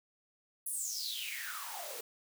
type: noise with high-pass filter sweep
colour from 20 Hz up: white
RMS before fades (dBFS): -40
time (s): 0.66-2.01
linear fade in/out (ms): 5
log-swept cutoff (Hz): 11000 to 430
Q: 9.3
effects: none